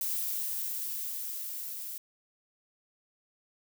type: noise with level ramp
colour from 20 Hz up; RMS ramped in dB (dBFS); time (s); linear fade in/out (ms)
violet; -32 to -40; 0.01-1.98; 2
effects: none